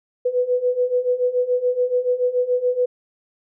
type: beating tone pair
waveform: sine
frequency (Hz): 492.3 / 499.3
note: B4 / B4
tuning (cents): -6 / +19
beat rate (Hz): 7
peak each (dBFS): -22 / -19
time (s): 0.25-2.86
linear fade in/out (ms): 10
effects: none